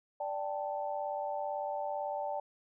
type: chord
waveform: sine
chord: D suspended fourth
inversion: none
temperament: just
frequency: 587.3 / 783.1 / 881 Hz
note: D5 / G5 / A5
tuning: 0 / -2 / +2 cents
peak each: -37 / -38 / -39 dBFS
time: 0.2-2.4 s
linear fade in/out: 5 ms
effects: none